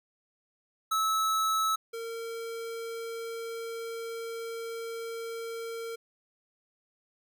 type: tone pair in turn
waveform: square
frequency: 1300 / 458.3 Hz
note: E6 / A#4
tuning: -24 / -29 cents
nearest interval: octave + tritone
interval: 1805 cents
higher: first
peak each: -26 / -36 dBFS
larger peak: first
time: 0.91-1.76 / 1.93-5.96 s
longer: second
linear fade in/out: 10 ms
effects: none